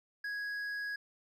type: tone with hard clipping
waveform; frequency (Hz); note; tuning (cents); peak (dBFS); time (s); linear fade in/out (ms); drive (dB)
sine; 1661.2; G#6; 0; -37; 0.24-0.96; 5; 5
effects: none